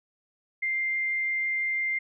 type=tone; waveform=sine; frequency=2098 Hz; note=C7; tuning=4 cents sharp; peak=-25 dBFS; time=0.62-1.99 s; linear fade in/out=10 ms; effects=none